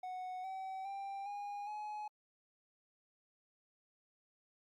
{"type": "tone with pitch steps", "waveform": "triangle", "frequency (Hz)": [738, 763.1, 789.1, 816, 843.8], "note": ["F#5", "G5", "G5", "G#5", "G#5"], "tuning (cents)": [-5, -47, 11, -31, 27], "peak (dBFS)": -39, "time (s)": [0.03, 2.08], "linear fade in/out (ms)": 5, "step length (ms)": 410, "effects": ["Opus 48 kbps"]}